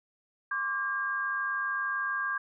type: tone cluster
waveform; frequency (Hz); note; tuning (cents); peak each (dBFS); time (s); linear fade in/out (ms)
sine; 1059 / 1159 / 1612; C6 / D6 / G6; +21 / -23 / +48; -39 / -34 / -30; 0.51-2.38; 5
effects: none